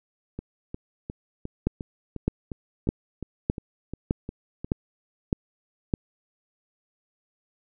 two click trains, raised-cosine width 3 ms, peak -9 / -20 dBFS, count 8 / 13, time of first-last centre 1.67-5.938 / 0.39-4.645 s, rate 1.64 / 2.82 Hz, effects none

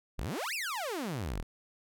sawtooth exponential two-way sweep, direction up then down, 34.58 to 2827 to 34.58 Hz, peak -30 dBFS, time 0.18-1.43 s, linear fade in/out 10 ms, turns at 0.54 s, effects none

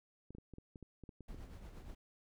clicks, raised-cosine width 3 ms, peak -38 dBFS, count 11, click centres 0.306 / 0.35 / 0.384 / 0.537 / 0.584 / 0.758 / 0.827 / 1.037 / 1.092 / 1.207 / 1.345 s
brown noise with tremolo, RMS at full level -48 dBFS, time 1.28-1.95 s, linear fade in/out 5 ms, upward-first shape triangle, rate 8.5 Hz, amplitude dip 55%
effects none

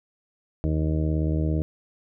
harmonic tone, 77.78 Hz, D#2, in tune, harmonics 1 / 2 / 3 / 4 / 5 / 6 / 7 / 8, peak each -24 / -26 / -38 / -29 / -39 / -37 / -41 / -38 dBFS, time 0.64-1.62 s, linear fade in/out 0 ms, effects none

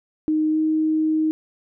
sine tone with pitch glide, 310 to 313.2 Hz, D#4 to D#4, -6 to +11 cents, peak -17 dBFS, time 0.28-1.31 s, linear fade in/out 0 ms, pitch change +17 cents, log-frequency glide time 0.5-0.58 s, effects none

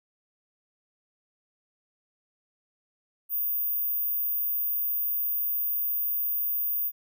sine tone, 14917 Hz, A#9, in tune, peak -25 dBFS, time 3.29-6.92 s, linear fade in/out 50 ms, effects none

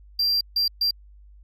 triangle tone bursts at uneven times, 4725 Hz, D8, 10 cents sharp, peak -18 dBFS, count 3, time 0.19-0.41 / 0.56-0.68 / 0.81-0.91 s, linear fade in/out 5 ms, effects added 50 Hz sine -46 dBFS peak until 1.43 s

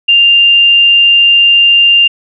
sine tone, 2794 Hz, F7, in tune, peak -3 dBFS, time 0.08-2.08 s, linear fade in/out 10 ms, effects none

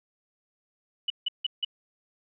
sine tone bursts, 2960 Hz, F#7, in tune, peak -24 dBFS, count 4, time 1.08-1.648 s, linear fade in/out 5 ms, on 22 ms, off 160 ms, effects none

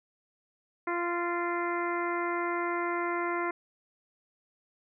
harmonic tone with a mistuned harmonic, 346.1 Hz, F4, 16 cents flat, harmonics 1 / 2 / 3 / 4 / 5 / 6 / 7, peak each -32 / -37 / -34 / -37 / -41 / -38 / -51 dBFS, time 0.87-3.51 s, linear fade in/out 5 ms, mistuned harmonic 5, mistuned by +26 cents, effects none

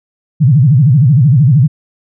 sine tone with vibrato, 136.7 Hz, C#3, 24 cents flat, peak -4 dBFS, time 0.4-1.68 s, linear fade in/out 20 ms, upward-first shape sine, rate 13 Hz, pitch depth 280 cents each way, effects none

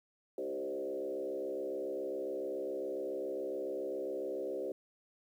sine tone with frequency modulation, 454.1 Hz, A#4, 45 cents flat, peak -35 dBFS, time 0.38-4.72 s, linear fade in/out 2 ms, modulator 67.2 Hz, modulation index 1.9, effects 11-bit

